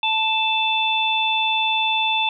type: harmonic tone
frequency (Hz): 880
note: A5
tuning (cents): 0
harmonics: 1 / 3 / 4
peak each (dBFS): -22 / -22 / -22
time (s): 0.03-2.29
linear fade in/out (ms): 2
effects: none